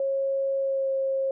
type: tone with pitch glide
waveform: sine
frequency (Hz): 544 to 537.8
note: C#5 to C5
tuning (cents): -33 to +47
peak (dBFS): -23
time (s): 0-1.31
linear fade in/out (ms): 2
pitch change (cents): -20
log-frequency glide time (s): 0.59-0.9
effects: none